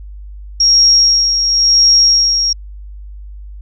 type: tone with tremolo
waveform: sine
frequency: 5588 Hz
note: F8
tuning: in tune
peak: -5 dBFS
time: 0.6-2.53 s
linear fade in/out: 5 ms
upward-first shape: sine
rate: 0.95 Hz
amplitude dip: 50%
effects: added 50 Hz sine -28 dBFS peak until 3.61 s